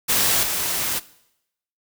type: noise with level steps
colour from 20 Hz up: white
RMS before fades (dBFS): -19 / -24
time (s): 0.08-1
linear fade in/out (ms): 20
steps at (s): 0.43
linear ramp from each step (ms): 2
effects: noise-tail reverb RT60 0.8 s tail -19 dB re dry